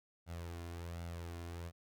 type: tone with flanger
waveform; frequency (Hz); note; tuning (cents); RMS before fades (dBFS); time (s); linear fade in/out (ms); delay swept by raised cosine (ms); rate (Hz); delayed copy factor
sawtooth; 85.2; F2; -42; -45; 0.26-1.72; 50; 1.4 to 2.9; 1.3; +0.5
effects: none